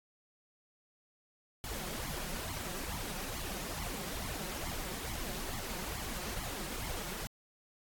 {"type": "noise with flanger", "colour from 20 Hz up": "pink", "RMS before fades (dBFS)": -40, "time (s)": [1.64, 7.27], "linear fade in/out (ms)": 0, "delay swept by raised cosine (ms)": [0.92, 5.62], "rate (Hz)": 2.3, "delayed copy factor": 0.85, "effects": ["AAC 64 kbps"]}